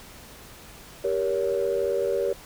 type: chord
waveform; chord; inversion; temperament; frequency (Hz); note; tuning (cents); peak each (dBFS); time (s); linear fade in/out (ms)
sine; G diminished; none; just; 392 / 470.4 / 564.5; G4 / Bb4 / Db5; 0 / +16 / +31; -26; 1.04-2.33; 5
effects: tanh soft clip ceiling -15 dBFS + pink hiss -46 dBFS RMS until 2.45 s